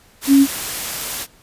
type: tone in noise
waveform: sine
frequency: 275.7 Hz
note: C#4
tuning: 9 cents flat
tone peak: -7 dBFS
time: 0.27-0.47 s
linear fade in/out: 50 ms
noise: white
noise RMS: -25 dBFS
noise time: 0.21-1.27 s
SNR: +15 dB
effects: pink hiss -51 dBFS RMS until 1.42 s + resampled to 32000 Hz